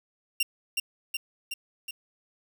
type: tone with echo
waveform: sawtooth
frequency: 2772 Hz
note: F7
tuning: 14 cents flat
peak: -19 dBFS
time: 0.4-0.43 s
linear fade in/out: 5 ms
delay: 370 ms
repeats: 4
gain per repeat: -3 dB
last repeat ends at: 1.91 s
effects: 9-bit